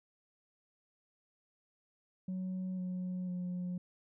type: tone with pitch steps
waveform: sine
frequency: 185.6 / 182.52 / 179.49 Hz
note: F#3 / F#3 / F3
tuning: +6 / -23 / +48 cents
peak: -33 dBFS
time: 2.28-3.78 s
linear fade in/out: 5 ms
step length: 500 ms
effects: tanh soft clip ceiling -34 dBFS